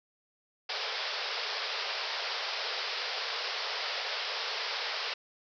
white band-pass noise, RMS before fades -35 dBFS, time 0.69-5.14 s, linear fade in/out 5 ms, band 410 to 5300 Hz, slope 96 dB/octave, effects none

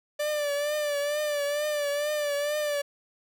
45% pulse tone with vibrato, 587.3 Hz, D5, in tune, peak -26 dBFS, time 0.19-2.82 s, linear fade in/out 10 ms, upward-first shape triangle, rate 2.2 Hz, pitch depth 58 cents each way, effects none

